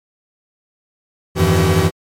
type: tone cluster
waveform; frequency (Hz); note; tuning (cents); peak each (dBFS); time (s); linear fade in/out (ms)
45% pulse; 85.5 / 99.2 / 157.4 / 169.1 / 379.9; F2 / G2 / D#3 / E3 / F#4; -36 / +21 / +20 / +44 / +46; -18; 1.35-1.91; 50
effects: MP3 64 kbps